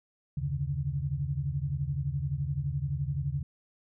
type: tone cluster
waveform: sine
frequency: 75.1 / 90.9 / 136.6 / 148.3 Hz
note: D2 / F#2 / C#3 / D3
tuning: +39 / -30 / -25 / +17 cents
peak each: -38 / -40 / -31 / -34 dBFS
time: 0.37-3.43 s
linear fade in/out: 5 ms
effects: none